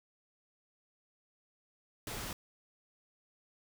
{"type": "noise", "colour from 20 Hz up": "pink", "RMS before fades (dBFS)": -41, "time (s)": [2.07, 2.33], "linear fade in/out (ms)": 2, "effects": []}